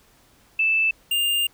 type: tone pair in turn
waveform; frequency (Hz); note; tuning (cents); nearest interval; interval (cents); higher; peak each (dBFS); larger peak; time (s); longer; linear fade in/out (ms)
sine / square; 2637 / 2805; E7 / F7; 0 / +7; minor second; 107; second; -17 / -20; first; 0.59-0.91 / 1.11-1.47; second; 5
effects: pink hiss -57 dBFS RMS until 1.53 s